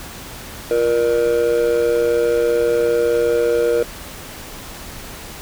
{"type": "tone with amplitude modulation", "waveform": "triangle", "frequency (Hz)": 473.4, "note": "A#4", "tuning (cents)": 27, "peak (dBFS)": -8, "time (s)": [0.71, 3.83], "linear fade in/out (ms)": 2, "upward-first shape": "sine", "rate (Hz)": 125, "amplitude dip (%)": 85, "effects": ["pink hiss -34 dBFS RMS until 5.41 s"]}